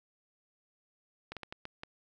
slowing click train, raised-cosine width 0.3 ms, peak -25 dBFS, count 6, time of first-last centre 1.32-1.834 s, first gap 47 ms, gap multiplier 1.4, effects none

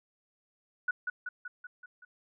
sine tone with echo, 1470 Hz, F#6, 12 cents flat, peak -26 dBFS, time 0.88-0.91 s, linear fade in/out 5 ms, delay 190 ms, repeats 6, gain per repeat -4 dB, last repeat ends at 2.05 s, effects none

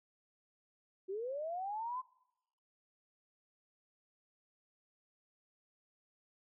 sine linear sweep, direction up, 364.1 to 1045 Hz, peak -37 dBFS, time 1.08-2.02 s, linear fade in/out 20 ms, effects noise-tail reverb RT60 0.9 s tail -24 dB re dry

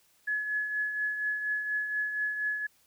sine tone with tremolo, 1700 Hz, G#6, 40 cents sharp, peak -26 dBFS, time 0.27-2.67 s, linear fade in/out 10 ms, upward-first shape triangle, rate 4.2 Hz, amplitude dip 55%, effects white hiss -66 dBFS RMS until 2.86 s

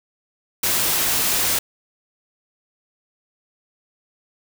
white noise, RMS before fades -20 dBFS, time 0.63-1.59 s, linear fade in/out 5 ms, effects none

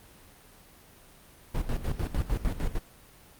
brown noise with tremolo, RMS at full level -27 dBFS, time 1.54-2.79 s, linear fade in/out 10 ms, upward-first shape square, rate 6.6 Hz, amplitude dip 75%, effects pink hiss -54 dBFS RMS until 3.39 s + Opus 32 kbps

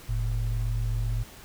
sine tone pair together, 44.65 / 112.5 Hz, F1 / A2, +39 / +39 cents, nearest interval octave + major third, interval 1600 cents, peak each -27 / -28 dBFS, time 0.08-1.24 s, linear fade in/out 20 ms, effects pink hiss -48 dBFS RMS until 1.44 s

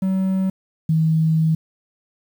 triangle / sine tone pair in turn, 190 / 159.77 Hz, F#3 / D#3, +46 / +46 cents, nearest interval minor third, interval 300 cents, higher first, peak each -15 / -14 dBFS, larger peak second, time 0.02-0.5 / 0.89-1.55 s, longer second, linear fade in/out 5 ms, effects 8-bit

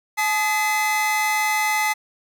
45% pulse tone cluster, 857 / 1248 / 2041 Hz, A5 / D#6 / C7, -46 / +5 / -44 cents, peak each -22 / -30 / -22 dBFS, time 0.17-1.94 s, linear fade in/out 20 ms, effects none

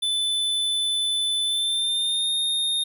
square tone with pitch glide, 3509 to 3677 Hz, A7 to A#7, -5 to -24 cents, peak -22 dBFS, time 0.02-2.84 s, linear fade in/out 10 ms, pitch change +81 cents, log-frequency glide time 1.44-2.32 s, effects none

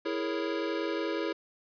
square chord, A# half-diminished seventh, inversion second, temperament equal, 329.6 / 415.3 / 466.2 / 554.4 Hz, E4 / G#4 / A#4 / C#5, 0 / 0 / 0 / 0 cents, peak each -34 / -36 / -38 / -38 dBFS, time 0.05-1.33 s, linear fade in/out 10 ms, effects resampled to 11025 Hz + 11-bit

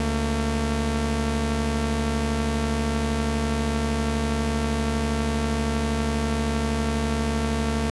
sawtooth tone pair together, 71.37 / 226.6 Hz, D2 / A#3, -49 / -49 cents, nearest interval octave + minor sixth, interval 2000 cents, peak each -21 dBFS, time 0-7.9 s, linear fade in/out 0 ms, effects resampled to 24000 Hz

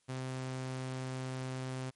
sawtooth tone, 129.9 Hz, C3, 12 cents flat, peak -33 dBFS, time 0.08-1.91 s, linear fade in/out 20 ms, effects white hiss -74 dBFS RMS until 1.95 s + MP3 48 kbps

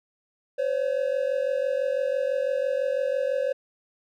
triangle tone pair together, 515 / 561 Hz, C5 / C#5, -28 / +21 cents, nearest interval minor second, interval 149 cents, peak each -24 dBFS, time 0.58-3.53 s, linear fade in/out 10 ms, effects none

